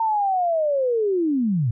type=linear sweep; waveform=sine; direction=down; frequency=913 to 105.3 Hz; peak=-18 dBFS; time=0-1.71 s; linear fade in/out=5 ms; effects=none